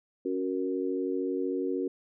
sine chord, F# major, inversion second, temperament equal, 277.2 / 370 / 466.2 Hz, C#4 / F#4 / A#4, 0 / 0 / 0 cents, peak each -32 / -31 / -34 dBFS, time 0.25-1.88 s, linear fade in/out 5 ms, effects none

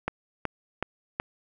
click train, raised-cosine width 0.5 ms, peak -12 dBFS, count 4, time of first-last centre 0.08-1.199 s, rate 2.68 Hz, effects none

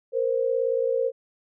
sine tone pair together, 466.2 / 524.4 Hz, A#4 / C5, 0 / +4 cents, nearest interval major second, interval 204 cents, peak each -24 dBFS, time 0.12-1.12 s, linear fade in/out 50 ms, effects none

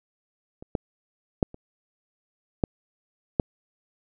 clicks, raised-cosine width 2 ms, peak -27 / -11 / -6 / -28 / -8 / -6 dBFS, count 6, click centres 0.625 / 0.752 / 1.428 / 1.544 / 2.638 / 3.398 s, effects none

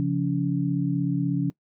sine tone cluster, 137.8 / 174.2 / 283.4 Hz, C#3 / F3 / C#4, -10 / -4 / +38 cents, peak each -26 dBFS, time 0-1.5 s, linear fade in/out 0 ms, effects noise-tail reverb RT60 0.1 s tail -21 dB re dry

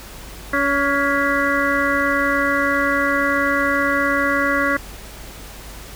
harmonic tone with a mistuned harmonic, 281.5 Hz, C#4, 27 cents sharp, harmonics 1 / 2 / 4 / 5 / 6 / 7, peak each -23 / -23 / -23 / -23 / -23 / -23 dBFS, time 0.53-4.77 s, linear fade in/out 5 ms, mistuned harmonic 6, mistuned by -29 cents, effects added 50 Hz sine -38 dBFS peak until 5.95 s + pink hiss -38 dBFS RMS until 5.95 s

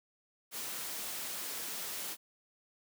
white noise, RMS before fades -40 dBFS, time 0.51-2.17 s, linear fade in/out 50 ms, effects high-pass 150 Hz 12 dB/octave

